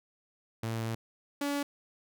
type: tone pair in turn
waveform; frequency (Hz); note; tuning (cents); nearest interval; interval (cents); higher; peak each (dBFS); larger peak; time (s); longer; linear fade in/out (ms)
sawtooth; 113.2 / 285.2; A2 / C#4; +50 / +49; octave + major third; 1599; second; -28 / -26; second; 0.63-0.95 / 1.41-1.63; first; 5
effects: none